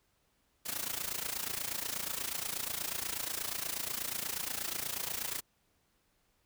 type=noise with amplitude modulation; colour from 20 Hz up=white; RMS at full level=-34 dBFS; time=0.65-5.41 s; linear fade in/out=20 ms; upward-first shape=sine; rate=28.3 Hz; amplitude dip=80%; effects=pink hiss -74 dBFS RMS until 6.45 s